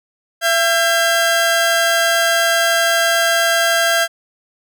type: tone pair together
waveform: sawtooth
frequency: 674 / 1603 Hz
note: E5 / G6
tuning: +38 / +38 cents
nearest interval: octave + minor third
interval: 1500 cents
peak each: -12 dBFS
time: 0.41-4.08 s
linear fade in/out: 50 ms
effects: none